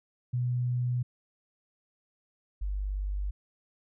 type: tone pair in turn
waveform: sine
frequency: 123.47 / 49.2 Hz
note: B2 / G1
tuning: 0 / +7 cents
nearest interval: octave + major third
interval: 1593 cents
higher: first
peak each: -26 / -29 dBFS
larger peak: first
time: 0.33-1.03 / 2.61-3.31 s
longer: neither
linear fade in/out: 10 ms
effects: none